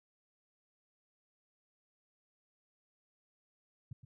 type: tone with echo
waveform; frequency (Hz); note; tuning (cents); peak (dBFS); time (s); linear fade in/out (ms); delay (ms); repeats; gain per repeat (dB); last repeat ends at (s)
sine; 123.47; B2; 0; -40; 3.91-3.93; 5; 120; 1; -10; 4.05
effects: none